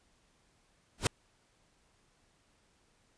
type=noise with exponential growth; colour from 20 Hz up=pink; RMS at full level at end=-21 dBFS; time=0.98-1.07 s; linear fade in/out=2 ms; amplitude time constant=18 ms; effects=pink hiss -70 dBFS RMS until 3.17 s + resampled to 22050 Hz